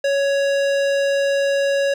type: tone with hard clipping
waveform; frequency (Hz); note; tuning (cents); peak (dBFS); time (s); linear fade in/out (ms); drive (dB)
sine; 557; C#5; +8; -18; 0.04-1.94; 5; 17
effects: none